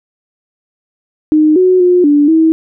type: tone with pitch steps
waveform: sine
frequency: 307.5 / 368.6 / 358.4 / 291.4 / 321.7 Hz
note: D#4 / F#4 / F4 / D4 / E4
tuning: -20 / -7 / +45 / -13 / -42 cents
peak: -5 dBFS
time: 1.32-2.52 s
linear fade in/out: 0 ms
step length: 240 ms
effects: none